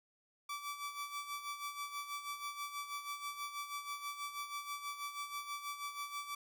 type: tone with tremolo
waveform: sawtooth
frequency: 1157 Hz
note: D6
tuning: 26 cents flat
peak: -35 dBFS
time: 0.49-6.35 s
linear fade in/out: 5 ms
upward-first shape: sine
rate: 6.2 Hz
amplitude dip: 65%
effects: none